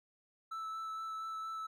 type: tone with vibrato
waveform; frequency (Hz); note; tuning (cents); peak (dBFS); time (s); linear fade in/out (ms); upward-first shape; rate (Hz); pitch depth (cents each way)
triangle; 1315; E6; -5; -37; 0.51-1.67; 10; sine; 4.3; 10
effects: none